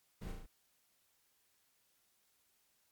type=noise with echo; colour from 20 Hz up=brown; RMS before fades=-42 dBFS; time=0.21-0.32 s; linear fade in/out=10 ms; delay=36 ms; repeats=4; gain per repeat=-3 dB; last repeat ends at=0.464 s; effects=white hiss -75 dBFS RMS until 2.91 s + MP3 96 kbps

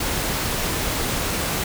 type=noise; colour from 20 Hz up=pink; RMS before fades=-24 dBFS; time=0-1.64 s; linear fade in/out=5 ms; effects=none

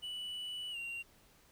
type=tone with pitch glide; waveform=triangle; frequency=2960 to 2762 Hz; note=F#7 to F7; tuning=0 to -20 cents; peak=-38 dBFS; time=0.02-1.03 s; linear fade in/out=20 ms; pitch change=-120 cents; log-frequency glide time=0.71-0.77 s; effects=pink hiss -65 dBFS RMS until 1.51 s

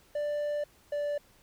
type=tone pair in turn; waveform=triangle; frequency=589 / 583.6 Hz; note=D5 / D5; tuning=+5 / -11 cents; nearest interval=unison; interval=16 cents; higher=first; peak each=-27 dBFS; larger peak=neither; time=0.15-0.64 / 0.92-1.18 s; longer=first; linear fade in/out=5 ms; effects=pink hiss -62 dBFS RMS until 1.42 s

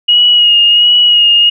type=tone with vibrato; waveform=sine; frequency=2885 Hz; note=F#7; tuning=44 cents flat; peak=-4 dBFS; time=0.08-1.5 s; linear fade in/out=10 ms; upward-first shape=sine; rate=1.4 Hz; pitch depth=28 cents each way; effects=none

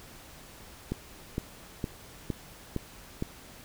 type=click train; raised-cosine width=3 ms; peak=-17 dBFS; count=6; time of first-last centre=0.92-3.224 s; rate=2.17 Hz; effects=pink hiss -50 dBFS RMS until 3.64 s

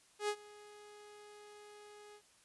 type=tone with ADSR envelope; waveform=sawtooth; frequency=416.5 Hz; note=G#4; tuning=5 cents sharp; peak=-28 dBFS; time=0.19-2.22 s; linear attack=97 ms; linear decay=66 ms; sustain=-22 dB; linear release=70 ms; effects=white hiss -67 dBFS RMS until 2.44 s + resampled to 24000 Hz

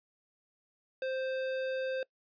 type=tone with hard clipping; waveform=sine; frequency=523.3 Hz; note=C5; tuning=in tune; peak=-34 dBFS; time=1.02-2.03 s; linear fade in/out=2 ms; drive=15 dB; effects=noise-tail reverb RT60 0.1 s tail -23 dB re dry + resampled to 11025 Hz

